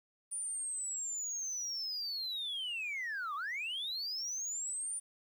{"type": "linear two-way sweep", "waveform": "sine", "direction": "down then up", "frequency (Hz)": [9397, 1105, 9397], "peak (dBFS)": -34, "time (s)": [0.31, 5], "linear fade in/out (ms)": 20, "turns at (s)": 3.35, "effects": ["tanh soft clip ceiling -34 dBFS", "11-bit"]}